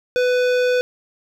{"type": "tone with hard clipping", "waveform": "sine", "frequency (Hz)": 497.8, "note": "B4", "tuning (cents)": 14, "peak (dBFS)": -17, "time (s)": [0.16, 0.81], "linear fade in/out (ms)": 0, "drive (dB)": 16, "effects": []}